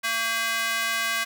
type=tone with high-pass filter; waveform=square; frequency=227.2 Hz; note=A#3; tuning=44 cents flat; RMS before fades=-26 dBFS; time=0.03-1.25 s; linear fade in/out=20 ms; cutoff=1600 Hz; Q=1.5; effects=none